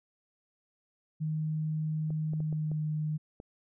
sine tone with pitch glide, 155.56 to 153.42 Hz, D#3 to D#3, 0 to -24 cents, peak -29 dBFS, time 1.2-3.18 s, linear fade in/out 20 ms, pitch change -24 cents, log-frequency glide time 2.28-2.83 s
clicks, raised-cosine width 2 ms, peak -31 dBFS, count 6, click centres 2.105 / 2.335 / 2.404 / 2.527 / 2.716 / 3.401 s
effects none

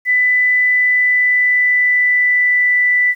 sine tone with pitch glide, 1995 to 1981.2 Hz, B6 to B6, +17 to +5 cents, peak -10 dBFS, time 0.05-3.15 s, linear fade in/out 50 ms, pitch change -12 cents, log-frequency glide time 0.62-2.77 s, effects 8-bit

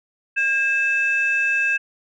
sine tone pair together, 1617 / 2623 Hz, G#6 / E7, -47 / -9 cents, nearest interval minor sixth, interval 838 cents, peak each -19 dBFS, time 0.36-1.78 s, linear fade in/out 20 ms, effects tanh soft clip ceiling -11 dBFS

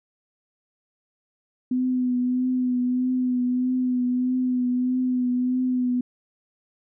sine tone with vibrato, 251.3 Hz, B3, 30 cents sharp, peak -20 dBFS, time 1.71-6.01 s, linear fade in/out 5 ms, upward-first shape triangle, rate 1.6 Hz, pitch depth 30 cents each way, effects none

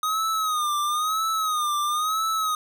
square tone with vibrato, 1244.5 Hz, D#6, in tune, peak -23 dBFS, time 0.03-2.55 s, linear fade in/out 2 ms, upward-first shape sine, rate 1 Hz, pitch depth 90 cents each way, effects none

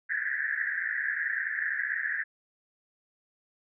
pink band-pass noise, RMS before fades -31 dBFS, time 0.09-2.24 s, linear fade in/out 20 ms, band 1600 to 1900 Hz, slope 96 dB/octave, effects none

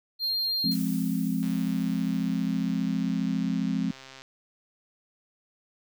triangle tone, 4202 Hz, C8, 7 cents sharp, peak -24 dBFS, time 0.19-0.76 s, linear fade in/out 50 ms
sine chord, F minor, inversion none, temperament just, 174.61 / 209.5 / 261.9 Hz, F3 / Ab3 / C4, 0 / +15 / +2 cents, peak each -29 dBFS, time 0.64-3.91 s, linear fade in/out 5 ms
blue noise with exponential decay, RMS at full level -39 dBFS, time 0.71-4.07 s, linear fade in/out 5 ms, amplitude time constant 730 ms
click train, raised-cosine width 0.2 ms, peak -28 dBFS, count 372, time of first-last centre 1.43-4.219 s, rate 133 Hz
effects none

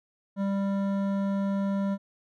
triangle tone with hard clipping, 197.3 Hz, G3, 11 cents sharp, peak -27 dBFS, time 0.36-1.98 s, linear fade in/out 50 ms, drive 16 dB, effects none

